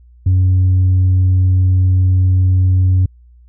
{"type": "tone with tanh clipping", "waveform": "sine", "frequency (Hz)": 92.5, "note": "F#2", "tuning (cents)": 0, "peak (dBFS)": -9, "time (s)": [0.26, 3.06], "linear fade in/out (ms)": 5, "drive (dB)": 1, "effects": ["added 60 Hz sine -41 dBFS peak until 3.48 s"]}